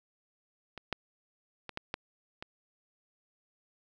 clicks, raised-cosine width 0.3 ms, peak -26 / -15 / -24 / -19 / -17 / -24 dBFS, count 6, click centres 0.777 / 0.927 / 1.693 / 1.774 / 1.941 / 2.425 s, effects none

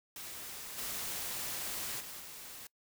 white noise with level steps, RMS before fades -45 / -39 / -46 / -48 dBFS, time 0.16-2.67 s, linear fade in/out 2 ms, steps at 0.77 / 1.99 / 2.19 s, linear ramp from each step 20 ms, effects noise-tail reverb RT60 0.1 s tail -23 dB re dry

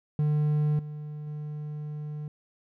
triangle tone with level steps, 150 Hz, D3, 37 cents sharp, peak -20 / -33 / -31 dBFS, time 0.19-2.28 s, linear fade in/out 2 ms, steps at 0.79 / 1.27 s, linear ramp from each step 2 ms, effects none

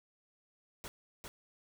pink noise with echo, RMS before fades -45 dBFS, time 0.84-0.88 s, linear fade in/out 0 ms, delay 400 ms, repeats 1, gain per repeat -2 dB, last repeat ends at 1.28 s, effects none

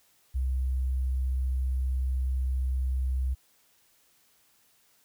sine tone with sample-and-hold, 64.6 Hz, C2, 21 cents flat, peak -25 dBFS, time 0.34-3.35 s, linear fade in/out 20 ms, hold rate 11025 Hz, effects white hiss -65 dBFS RMS until 5.04 s

